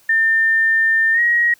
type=tone with pitch glide; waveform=sine; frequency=1800 to 1893.9 Hz; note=A6 to A#6; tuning=+39 to +27 cents; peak=-12 dBFS; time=0.09-1.54 s; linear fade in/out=5 ms; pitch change=+88 cents; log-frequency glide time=1.13-1.2 s; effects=white hiss -53 dBFS RMS until 1.59 s